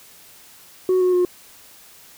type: tone with pitch steps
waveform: sine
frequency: 370.2 / 364.5 / 358.8 Hz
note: F#4 / F#4 / F4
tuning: +1 / -26 / +47 cents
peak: -12 dBFS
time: 0.89-1.25 s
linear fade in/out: 2 ms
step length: 120 ms
effects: tanh soft clip ceiling -13 dBFS + white hiss -47 dBFS RMS until 2.17 s